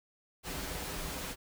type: noise with comb filter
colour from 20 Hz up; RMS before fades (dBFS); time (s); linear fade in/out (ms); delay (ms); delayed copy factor
pink; -39; 0.43-1.36; 50; 8.9; -0.55
effects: none